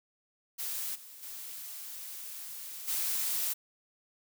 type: noise with level steps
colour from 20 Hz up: blue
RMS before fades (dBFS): -36 / -50 / -43 / -32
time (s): 0.58-3.54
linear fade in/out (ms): 20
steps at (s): 0.94 / 1.22 / 2.87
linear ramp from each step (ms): 20
effects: none